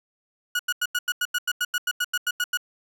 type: tone bursts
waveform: 30% pulse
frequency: 1455 Hz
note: F#6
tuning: 29 cents flat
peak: -19 dBFS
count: 16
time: 0.55-2.573 s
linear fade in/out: 5 ms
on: 43 ms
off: 89 ms
effects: none